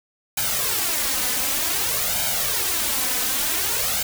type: noise with flanger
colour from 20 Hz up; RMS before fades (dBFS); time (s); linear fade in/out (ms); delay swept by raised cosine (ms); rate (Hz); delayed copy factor
white; -23; 0.37-4.03; 5; 1.3 to 4; 0.54; +0.7
effects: none